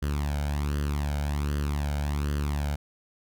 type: tone with flanger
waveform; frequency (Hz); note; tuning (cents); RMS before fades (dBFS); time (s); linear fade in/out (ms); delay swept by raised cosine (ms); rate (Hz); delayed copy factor
sawtooth; 72.6; D2; -19; -28; 0.02-2.76; 10; 0.64 to 1.34; 1.3; +0.7
effects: none